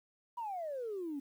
sine exponential sweep, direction down, 984 to 270 Hz, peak -36 dBFS, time 0.37-1.2 s, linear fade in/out 10 ms, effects tanh soft clip ceiling -32 dBFS + 11-bit

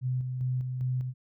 sine tone with tremolo, 127.4 Hz, C3, 46 cents flat, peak -26 dBFS, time 0.01-1.14 s, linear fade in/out 50 ms, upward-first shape square, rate 2.5 Hz, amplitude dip 40%, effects none

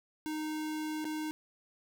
square tone with dropouts, 309 Hz, D#4, 12 cents flat, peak -35 dBFS, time 0.26-1.31 s, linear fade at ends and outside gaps 0 ms, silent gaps 1.044-1.052 s, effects none

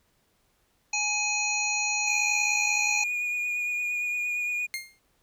harmonic tone, 838 Hz, G#5, 15 cents sharp, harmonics 1 / 3 / 5 / 7 / 8, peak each -34 / -27 / -35 / -36 / -31 dBFS, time 0.93-3.04 s, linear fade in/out 5 ms
triangle tone with vibrato, 2446 Hz, D#7, 30 cents flat, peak -25 dBFS, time 2.06-4.67 s, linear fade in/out 20 ms, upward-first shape triangle, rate 8.7 Hz, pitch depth 19 cents each way
sawtooth tone with exponential decay, 2123 Hz, C7, 25 cents sharp, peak -24 dBFS, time 4.74-4.99 s, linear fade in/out 0 ms, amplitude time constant 53 ms
effects pink hiss -69 dBFS RMS until 5.22 s

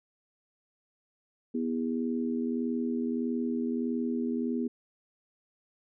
harmonic tone, 81.6 Hz, E2, 17 cents flat, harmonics 3 / 4 / 5, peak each -29 / -36 / -36 dBFS, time 1.54-4.68 s, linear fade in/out 10 ms, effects none

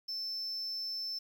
sine tone, 5300 Hz, E8, 9 cents sharp, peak -33 dBFS, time 0.08-1.19 s, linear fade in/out 10 ms, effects tanh soft clip ceiling -34 dBFS + 10-bit

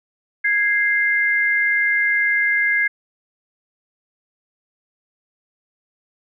sine tone pair together, 1653.1 / 2093 Hz, G#6 / C7, -8 / 0 cents, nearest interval major third, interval 408 cents, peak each -18 dBFS, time 0.44-2.88 s, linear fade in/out 10 ms, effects none

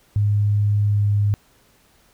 sine tone with pitch glide, 103.3 to 102.65 Hz, G#2 to G#2, -9 to -20 cents, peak -15 dBFS, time 0.16-1.34 s, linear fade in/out 0 ms, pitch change -11 cents, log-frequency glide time 0.86-1.04 s, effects pink hiss -57 dBFS RMS until 2.13 s

